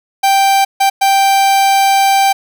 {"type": "tone bursts at uneven times", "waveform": "45% pulse", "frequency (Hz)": 784, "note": "G5", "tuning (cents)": 0, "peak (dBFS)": -8, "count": 3, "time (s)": [[0.23, 0.65], [0.8, 0.9], [1.01, 2.33]], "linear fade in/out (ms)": 10, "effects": []}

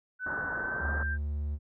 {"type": "tone with pitch glide", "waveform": "sine", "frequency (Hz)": [1500, 1578.2], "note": ["F#6", "G6"], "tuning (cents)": [23, 11], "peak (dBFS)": -32, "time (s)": [0.19, 1.18], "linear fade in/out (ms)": 50, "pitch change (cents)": 88, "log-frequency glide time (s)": [0.52, 0.92]}
{"type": "low-pass noise", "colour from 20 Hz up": "white", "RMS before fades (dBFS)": -39, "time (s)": [0.26, 1.03], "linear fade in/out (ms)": 2, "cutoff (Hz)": 1700, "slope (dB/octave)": 96}
{"type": "tone", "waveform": "triangle", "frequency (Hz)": 73.42, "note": "D2", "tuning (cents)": 0, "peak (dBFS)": -28, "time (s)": [0.8, 1.59], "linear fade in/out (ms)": 50}
{"effects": []}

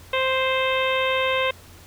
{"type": "harmonic tone", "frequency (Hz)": 523.3, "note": "C5", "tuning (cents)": 0, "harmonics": [1, 2, 3, 4, 5, 6, 7], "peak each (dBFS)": [-23, -26, -31, -28, -28, -31, -33], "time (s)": [0.13, 1.51], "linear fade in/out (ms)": 5, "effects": ["added 88 Hz sine -48 dBFS peak until 1.86 s", "pink hiss -48 dBFS RMS until 1.86 s"]}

